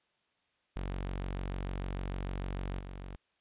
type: tone with level steps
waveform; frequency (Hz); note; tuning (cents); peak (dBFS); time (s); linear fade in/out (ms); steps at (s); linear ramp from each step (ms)
sawtooth; 46.68; F#1; +16; -31 / -38; 0.76-3.16; 0; 2.79; 2
effects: white hiss -75 dBFS RMS until 3.4 s + resampled to 8000 Hz